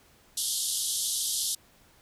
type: band-pass noise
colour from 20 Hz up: white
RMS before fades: -30 dBFS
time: 0.37-1.55 s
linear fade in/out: 5 ms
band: 3100 to 12000 Hz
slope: 96 dB/octave
effects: pink hiss -60 dBFS RMS until 2.01 s